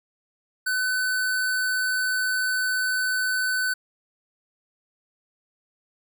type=tone; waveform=square; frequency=1509 Hz; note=F#6; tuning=34 cents sharp; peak=-23 dBFS; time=0.66-3.74 s; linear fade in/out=10 ms; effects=none